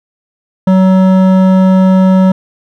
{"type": "tone with hard clipping", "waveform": "sine", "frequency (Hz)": 187.9, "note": "F#3", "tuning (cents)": 27, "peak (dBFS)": -6, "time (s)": [0.67, 2.32], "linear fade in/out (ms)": 5, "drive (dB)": 12, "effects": []}